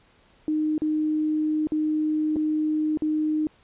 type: tone with dropouts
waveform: sine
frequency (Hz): 307.9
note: D#4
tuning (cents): -18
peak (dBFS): -21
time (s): 0.48-3.47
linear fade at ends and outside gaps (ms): 1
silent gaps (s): 0.78-0.819 / 1.671-1.72 / 2.359-2.365 / 2.973-3.021
effects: pink hiss -59 dBFS RMS until 3.63 s + resampled to 8000 Hz